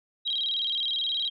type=tone with vibrato; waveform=sine; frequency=3520 Hz; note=A7; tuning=in tune; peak=-25 dBFS; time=0.25-1.3 s; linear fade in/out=20 ms; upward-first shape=square; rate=19 Hz; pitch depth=160 cents each way; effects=MP3 64 kbps